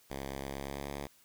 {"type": "tone with pitch glide", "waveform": "5% pulse", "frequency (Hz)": [68.3, 70.59], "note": ["C#2", "C#2"], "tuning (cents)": [-25, 32], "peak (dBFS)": -27, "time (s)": [0.1, 1.07], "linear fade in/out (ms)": 5, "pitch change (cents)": 57, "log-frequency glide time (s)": [0.44, 0.9], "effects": ["white hiss -64 dBFS RMS until 1.24 s"]}